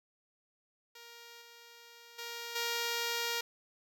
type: tone with level steps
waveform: 5% pulse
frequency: 469.3 Hz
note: A#4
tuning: 12 cents sharp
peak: -39 / -42 / -29 / -21 dBFS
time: 0.95-3.41 s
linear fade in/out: 5 ms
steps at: 1.41 / 2.18 / 2.55 s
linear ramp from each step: 10 ms
effects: none